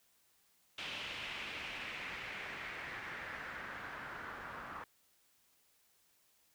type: noise with low-pass filter sweep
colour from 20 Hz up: white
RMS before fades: -45 dBFS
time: 0.78-4.84 s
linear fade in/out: 2 ms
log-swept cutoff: 3000 to 1300 Hz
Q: 2.7
effects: white hiss -72 dBFS RMS until 6.54 s